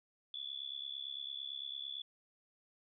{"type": "tone with amplitude modulation", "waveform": "sine", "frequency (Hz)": 3435, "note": "A7", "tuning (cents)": -42, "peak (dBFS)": -37, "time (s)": [0.34, 2.02], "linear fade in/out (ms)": 2, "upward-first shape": "sine", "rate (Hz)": 68.9, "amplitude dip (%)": 90, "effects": []}